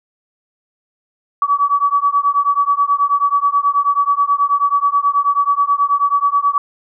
sine beating tone pair, 1137 / 1146.3 Hz, C#6 / D6, +44 / -42 cents, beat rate 9.3 Hz, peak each -15 dBFS, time 1.42-6.58 s, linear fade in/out 2 ms, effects none

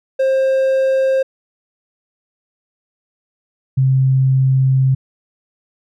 triangle / sine tone pair in turn, 531 / 132.33 Hz, C5 / C3, +25 / +20 cents, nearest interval 2 octaves, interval 2405 cents, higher first, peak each -10 dBFS, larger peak neither, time 0.19-1.23 / 3.77-4.95 s, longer second, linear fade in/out 10 ms, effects none

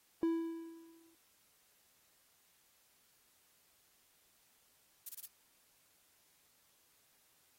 triangle tone with exponential decay, 330.3 Hz, E4, 4 cents sharp, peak -26 dBFS, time 0.23-1.15 s, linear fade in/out 1 ms, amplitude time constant 200 ms
violet noise bursts, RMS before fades -44 dBFS, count 4, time 5.06-5.26 s, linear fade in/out 5 ms, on 32 ms, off 24 ms
effects white hiss -71 dBFS RMS until 7.58 s + AAC 48 kbps

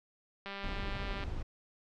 click train, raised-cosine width 0.3 ms, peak -26 dBFS, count 155, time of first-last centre 0.46-1.238 s, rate 198 Hz
brown noise, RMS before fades -38 dBFS, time 0.63-1.43 s, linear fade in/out 10 ms
effects low-pass 5000 Hz 12 dB/octave

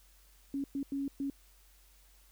sine tone bursts at uneven times, 277.2 Hz, C#4, in tune, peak -32 dBFS, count 4, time 0.54-0.64 / 0.75-0.83 / 0.92-1.08 / 1.2-1.3 s, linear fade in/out 2 ms, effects added 47 Hz sine -61 dBFS peak until 2.31 s + white hiss -65 dBFS RMS until 2.31 s

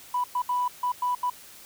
sine tone bursts at uneven times, 987.8 Hz, B5, in tune, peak -22 dBFS, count 6, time 0.14-0.24 / 0.35-0.42 / 0.49-0.68 / 0.83-0.92 / 1.02-1.15 / 1.23-1.3 s, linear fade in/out 5 ms, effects tanh soft clip ceiling -18 dBFS + white hiss -48 dBFS RMS until 1.65 s

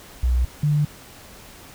sine tone pair in turn, 61.74 / 148.38 Hz, B1 / D3, 0 / +18 cents, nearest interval octave + minor third, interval 1518 cents, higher second, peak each -16 dBFS, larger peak neither, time 0.23-0.45 / 0.63-0.85 s, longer neither, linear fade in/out 5 ms, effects pink hiss -44 dBFS RMS until 1.74 s

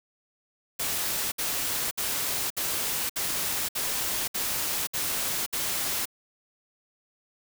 white noise bursts, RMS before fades -29 dBFS, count 9, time 0.79-6.056 s, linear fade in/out 10 ms, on 530 ms, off 62 ms, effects none

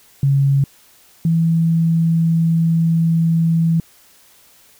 sine tone pair in turn, 138.59 / 164.81 Hz, C#3 / E3, 0 / 0 cents, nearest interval minor third, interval 300 cents, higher second, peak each -11 / -12 dBFS, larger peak first, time 0.23-0.64 / 1.25-3.8 s, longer second, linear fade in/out 2 ms, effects white hiss -50 dBFS RMS until 4.79 s

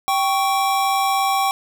square tone pair together, 781.2 / 1113 Hz, G5 / C#6, -6 / +7 cents, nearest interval tritone, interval 613 cents, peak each -19 / -22 dBFS, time 0.08-1.51 s, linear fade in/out 0 ms, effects none

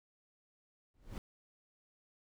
brown noise with exponential growth, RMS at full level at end -36 dBFS, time 0.94-1.18 s, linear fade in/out 1 ms, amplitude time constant 51 ms, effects none

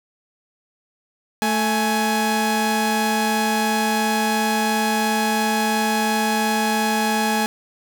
sawtooth tone pair together, 220 / 837.1 Hz, A3 / G#5, 0 / +13 cents, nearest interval octave + major seventh, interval 2313 cents, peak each -17 dBFS, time 1.42-7.46 s, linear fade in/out 0 ms, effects 7-bit

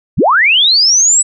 sine linear sweep, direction up, 41.2 to 7980 Hz, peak -6 dBFS, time 0.17-1.23 s, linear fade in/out 20 ms, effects none

